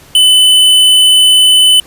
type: tone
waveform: square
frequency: 3014 Hz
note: F#7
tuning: 31 cents sharp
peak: -4 dBFS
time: 0.15-1.8 s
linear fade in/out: 2 ms
effects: pink hiss -39 dBFS RMS until 1.86 s + resampled to 32000 Hz